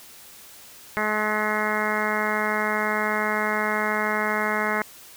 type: harmonic tone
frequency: 212.9 Hz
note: G#3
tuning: 43 cents sharp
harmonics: 1 / 2 / 3 / 4 / 5 / 6 / 7 / 8 / 9 / 10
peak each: -31 / -31 / -31 / -31 / -31 / -31 / -31 / -31 / -31 / -31 dBFS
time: 0.97-4.82 s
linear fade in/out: 0 ms
effects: white hiss -46 dBFS RMS until 5.16 s